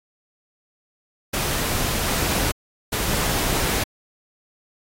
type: noise bursts at uneven times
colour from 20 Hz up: pink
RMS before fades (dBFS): -23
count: 2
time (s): 1.33-2.52 / 2.92-3.84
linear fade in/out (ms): 10
effects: AAC 48 kbps